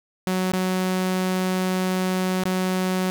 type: tone with dropouts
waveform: sawtooth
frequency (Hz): 185.4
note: F#3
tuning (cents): +4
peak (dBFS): -17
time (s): 0.27-3.1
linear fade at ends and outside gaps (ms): 0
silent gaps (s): 0.52-0.534 / 2.436-2.454
effects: none